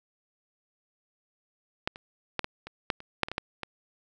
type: clicks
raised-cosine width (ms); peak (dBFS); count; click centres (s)
0.3; -11 / -26 / -11 / -15 / -24 / -9 / -28 / -6 / -21 / -18 / -12 / -18; 12; 1.875 / 1.959 / 2.393 / 2.444 / 2.67 / 2.902 / 3.004 / 3.233 / 3.285 / 3.316 / 3.381 / 3.633
effects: none